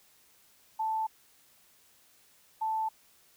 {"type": "tone pair in turn", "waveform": "sine", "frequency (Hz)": [880, 880], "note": ["A5", "A5"], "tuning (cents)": [0, 0], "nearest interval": "unison", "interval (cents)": 0, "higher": "neither", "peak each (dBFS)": -28, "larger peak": "neither", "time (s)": [[0.79, 1.07], [2.61, 2.89]], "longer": "neither", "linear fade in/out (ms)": 10, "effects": ["white hiss -63 dBFS RMS until 3.36 s"]}